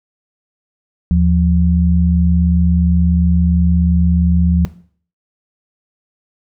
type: tone pair together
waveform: sine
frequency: 77.78 / 174.89 Hz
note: D#2 / F3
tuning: 0 / +3 cents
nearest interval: octave + major second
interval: 1403 cents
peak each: -12 dBFS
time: 1.11-4.65 s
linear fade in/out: 0 ms
effects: noise-tail reverb RT60 0.5 s tail -17 dB re dry